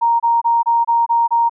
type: tone bursts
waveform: sine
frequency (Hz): 932.3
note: A#5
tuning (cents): 0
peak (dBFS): -11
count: 7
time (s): 0.01-1.496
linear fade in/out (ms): 20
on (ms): 190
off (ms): 26
effects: none